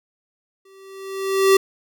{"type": "tone with exponential growth", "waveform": "square", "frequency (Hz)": 387.2, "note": "G4", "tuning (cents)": -21, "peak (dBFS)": -10, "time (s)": [0.65, 1.57], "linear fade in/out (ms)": 5, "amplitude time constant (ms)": 200, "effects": []}